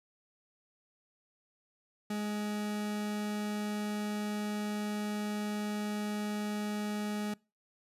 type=tone; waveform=40% pulse; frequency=209.1 Hz; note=G#3; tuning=12 cents sharp; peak=-32 dBFS; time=2.1-7.34 s; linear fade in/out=5 ms; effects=noise-tail reverb RT60 0.3 s tail -24 dB re dry + resampled to 32000 Hz